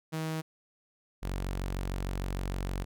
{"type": "tone pair in turn", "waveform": "sawtooth", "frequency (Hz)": [158.9, 46.52], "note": ["D#3", "F#1"], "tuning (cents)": [37, 10], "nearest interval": "octave + major sixth", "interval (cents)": 2127, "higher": "first", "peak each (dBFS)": -28, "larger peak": "neither", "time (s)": [[0.12, 0.42], [1.22, 2.85]], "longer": "second", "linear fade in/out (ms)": 20, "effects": []}